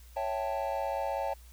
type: chord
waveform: triangle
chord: A dominant seventh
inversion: first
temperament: equal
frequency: 554.4 / 659.3 / 784 / 880 Hz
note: C#5 / E5 / G5 / A5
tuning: 0 / 0 / 0 / 0 cents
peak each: -33 / -35 / -34 / -34 dBFS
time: 0.16-1.34 s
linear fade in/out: 10 ms
effects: added 60 Hz sine -50 dBFS peak until 1.52 s + white hiss -60 dBFS RMS until 1.52 s